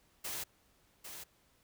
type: noise with echo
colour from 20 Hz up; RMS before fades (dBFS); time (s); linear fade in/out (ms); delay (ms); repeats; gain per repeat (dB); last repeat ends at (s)
white; -40; 0.24-0.44; 10; 800; 1; -7; 1.24
effects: pink hiss -70 dBFS RMS until 1.63 s